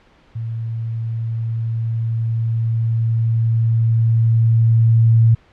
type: tone with level ramp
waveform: sine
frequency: 113.9 Hz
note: A#2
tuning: 40 cents flat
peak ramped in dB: -22 to -8 dBFS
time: 0.35-5.35 s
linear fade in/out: 10 ms
effects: pink hiss -52 dBFS RMS until 5.52 s + low-pass 3000 Hz 12 dB/octave